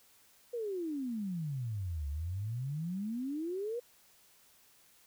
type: exponential two-way sweep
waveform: sine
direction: down then up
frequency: 493.9 to 69.4 to 493.9 Hz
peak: -34 dBFS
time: 0.53-3.8 s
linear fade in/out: 10 ms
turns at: 2.08 s
effects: white hiss -64 dBFS RMS until 5.06 s